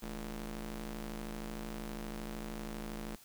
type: ring-modulated tone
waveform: sawtooth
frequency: 126.8 Hz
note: B2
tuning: 46 cents sharp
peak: -33 dBFS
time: 0.02-3.16 s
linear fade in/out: 10 ms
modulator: 89.8 Hz
effects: white hiss -59 dBFS RMS until 3.24 s